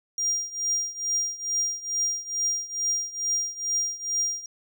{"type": "tone with tremolo", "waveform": "triangle", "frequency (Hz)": 5700, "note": "F8", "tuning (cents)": 34, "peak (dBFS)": -20, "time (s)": [0.18, 4.46], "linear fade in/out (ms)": 2, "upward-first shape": "triangle", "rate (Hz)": 2.3, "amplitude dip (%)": 90, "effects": []}